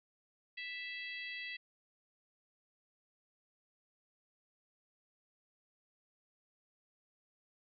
harmonic tone, 659.3 Hz, E5, in tune, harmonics 3 / 4 / 5 / 6 / 7, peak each -44 / -46 / -50 / -54 / -55 dBFS, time 0.57-1.57 s, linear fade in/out 10 ms, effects none

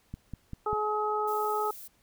click train, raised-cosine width 5 ms, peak -25 dBFS, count 4, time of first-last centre 0.14-0.731 s, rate 5.08 Hz
harmonic tone, 423.9 Hz, G#4, 35 cents sharp, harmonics 1 / 2 / 3, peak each -31 / -31 / -31 dBFS, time 0.66-1.71 s, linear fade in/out 5 ms
violet noise, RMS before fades -45 dBFS, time 1.27-1.88 s, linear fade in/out 10 ms
effects pink hiss -67 dBFS RMS until 2.02 s

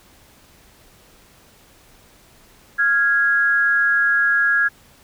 sine tone pair together, 1396.9 / 1657.9 Hz, F6 / G#6, 0 / -3 cents, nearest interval minor third, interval 297 cents, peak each -20 / -15 dBFS, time 2.78-4.69 s, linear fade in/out 20 ms, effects pink hiss -51 dBFS RMS until 5.03 s

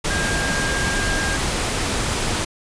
sine tone in noise, 1612 Hz, G6, 48 cents sharp, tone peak -24 dBFS, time 0.1-1.37 s, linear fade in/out 10 ms, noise pink, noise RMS -22 dBFS, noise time 0.04-2.45 s, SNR -5 dB, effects resampled to 22050 Hz

